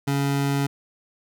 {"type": "tone", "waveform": "25% pulse", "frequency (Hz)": 140, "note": "C#3", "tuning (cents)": 18, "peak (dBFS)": -17, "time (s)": [0.07, 0.67], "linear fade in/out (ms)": 10, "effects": []}